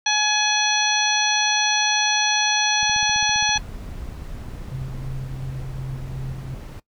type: harmonic tone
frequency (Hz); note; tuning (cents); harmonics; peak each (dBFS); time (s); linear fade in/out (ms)
843; G#5; +26; 1 / 2 / 3 / 4 / 5 / 7; -24 / -24 / -24 / -24 / -24 / -24; 0.06-3.58; 5
type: click train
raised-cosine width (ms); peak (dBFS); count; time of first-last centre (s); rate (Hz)
5; -26; 33; 2.83-4.949; 15.1
type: noise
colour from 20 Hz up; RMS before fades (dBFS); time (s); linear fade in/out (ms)
brown; -34; 3.56-6.8; 5
type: tone with tremolo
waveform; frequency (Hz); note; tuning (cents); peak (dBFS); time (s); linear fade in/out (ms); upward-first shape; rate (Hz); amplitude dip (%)
sine; 131.9; C3; +14; -27; 4.71-6.55; 10; square; 2.8; 35
effects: noise-tail reverb RT60 0.1 s tail -19 dB re dry